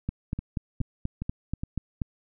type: two click trains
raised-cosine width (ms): 5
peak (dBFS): -16 / -19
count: 9 / 4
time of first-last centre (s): 0.09-2.018 / 0.39-1.635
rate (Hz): 4.15 / 2.41
effects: none